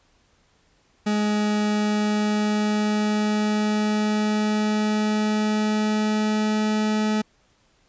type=tone with pitch glide; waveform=40% pulse; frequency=209.9 to 214.3 Hz; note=G#3 to A3; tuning=+19 to -45 cents; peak=-19 dBFS; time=1.06-7.22 s; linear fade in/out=10 ms; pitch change=+36 cents; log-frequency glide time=1.73-6.75 s; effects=pink hiss -62 dBFS RMS until 7.88 s + resampled to 16000 Hz